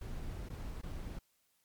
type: noise with dropouts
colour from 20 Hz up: brown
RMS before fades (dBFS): -42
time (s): 0.01-1.19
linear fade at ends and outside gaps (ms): 5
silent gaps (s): 0.489-0.5 / 0.815-0.832
effects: white hiss -75 dBFS RMS until 1.64 s + MP3 96 kbps